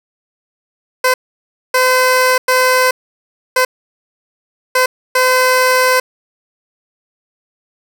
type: tone bursts at uneven times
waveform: 15% pulse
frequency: 511 Hz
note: C5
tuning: 41 cents flat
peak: -3 dBFS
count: 6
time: 1.04-1.14 / 1.74-2.38 / 2.48-2.91 / 3.56-3.65 / 4.75-4.86 / 5.15-6 s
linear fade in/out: 5 ms
effects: none